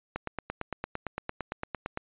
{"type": "click train", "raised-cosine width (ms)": 0.5, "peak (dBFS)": -17, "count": 17, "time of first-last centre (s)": [0.16, 1.974], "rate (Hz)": 8.82, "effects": ["resampled to 8000 Hz"]}